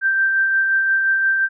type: tone with tremolo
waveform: sine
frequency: 1568 Hz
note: G6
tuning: in tune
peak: -13 dBFS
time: 0.01-1.49 s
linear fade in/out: 50 ms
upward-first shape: sine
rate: 5.7 Hz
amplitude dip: 30%
effects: none